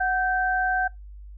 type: tone pair together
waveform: sine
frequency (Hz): 740 / 1556.7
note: F#5 / G6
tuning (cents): 0 / -13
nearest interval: octave + minor second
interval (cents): 1287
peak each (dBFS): -23 / -24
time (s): 0-0.88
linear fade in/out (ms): 10
effects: noise-tail reverb RT60 0.2 s tail -24 dB re dry + added 50 Hz sine -39 dBFS peak until 1.37 s